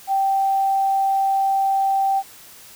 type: tone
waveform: sine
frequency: 780 Hz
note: G5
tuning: 9 cents flat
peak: -16 dBFS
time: 0.07-2.23 s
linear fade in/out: 50 ms
effects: white hiss -44 dBFS RMS until 2.75 s